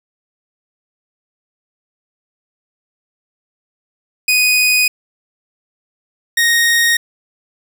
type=tone pair in turn; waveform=sawtooth; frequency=2489 / 1864.6 Hz; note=D#7 / A#6; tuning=0 / 0 cents; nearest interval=perfect fourth; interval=500 cents; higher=first; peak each=-7 / -7 dBFS; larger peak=neither; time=4.28-4.88 / 6.37-6.97 s; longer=neither; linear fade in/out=5 ms; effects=none